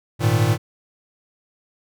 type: chord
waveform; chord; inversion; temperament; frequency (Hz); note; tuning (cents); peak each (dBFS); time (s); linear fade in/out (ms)
square; Ab suspended second; none; equal; 103.83 / 116.54 / 155.56; Ab2 / Bb2 / Eb3; 0 / 0 / 0; -21 / -19 / -24; 0.19-0.58; 50
effects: none